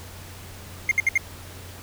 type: tone bursts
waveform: triangle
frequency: 2121 Hz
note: C7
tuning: 23 cents sharp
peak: -14 dBFS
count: 4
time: 0.89-1.177 s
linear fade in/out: 2 ms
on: 23 ms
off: 65 ms
effects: added 90 Hz sine -42 dBFS peak until 1.82 s + pink hiss -43 dBFS RMS until 1.82 s